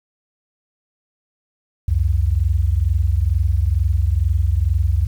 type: tone pair together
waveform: sine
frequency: 66.3 / 88.5 Hz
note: C2 / F2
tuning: +23 / +23 cents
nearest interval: perfect fourth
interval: 500 cents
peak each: -17 dBFS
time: 1.88-5.07 s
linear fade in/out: 5 ms
effects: 8-bit